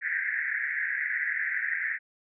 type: band-pass noise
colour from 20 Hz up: pink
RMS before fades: -30 dBFS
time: 0.01-1.99 s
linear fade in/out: 50 ms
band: 1600 to 2100 Hz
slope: 96 dB/octave
effects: none